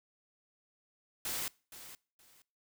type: noise with echo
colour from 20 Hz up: white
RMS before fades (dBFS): -37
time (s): 1.25-1.48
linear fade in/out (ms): 2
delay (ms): 470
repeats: 2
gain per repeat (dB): -13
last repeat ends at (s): 2.42
effects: noise-tail reverb RT60 0.4 s tail -24 dB re dry